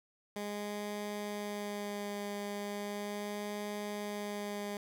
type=tone with vibrato; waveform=15% pulse; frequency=205.5 Hz; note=G#3; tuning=18 cents flat; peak=-31 dBFS; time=0.36-4.77 s; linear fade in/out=2 ms; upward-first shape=sine; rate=0.37 Hz; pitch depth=14 cents each way; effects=none